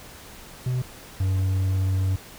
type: tone pair in turn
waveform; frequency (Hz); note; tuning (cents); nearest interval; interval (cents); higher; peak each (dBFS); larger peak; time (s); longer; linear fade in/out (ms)
triangle; 126.4 / 94.79; B2 / F#2; +41 / +42; perfect fourth; 499; first; -20 / -18; second; 0.66-0.82 / 1.2-2.16; second; 5
effects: pink hiss -44 dBFS RMS until 2.38 s